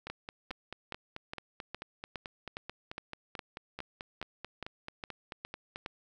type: two click trains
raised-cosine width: 0.3 ms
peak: -22 / -24 dBFS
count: 15 / 27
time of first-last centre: 0.1-5.861 / 0.07-5.759 s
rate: 2.43 / 4.57 Hz
effects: none